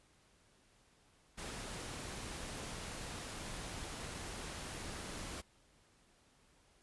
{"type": "noise", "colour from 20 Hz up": "pink", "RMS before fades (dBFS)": -45, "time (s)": [1.37, 5.42], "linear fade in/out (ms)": 20, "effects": ["pink hiss -69 dBFS RMS until 6.82 s", "resampled to 24000 Hz"]}